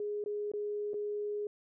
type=tone with dropouts; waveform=sine; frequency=415.3 Hz; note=G#4; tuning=in tune; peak=-33 dBFS; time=0-1.47 s; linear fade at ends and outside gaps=2 ms; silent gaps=0.24-0.26 / 0.517-0.536 / 0.934-0.941 s; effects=none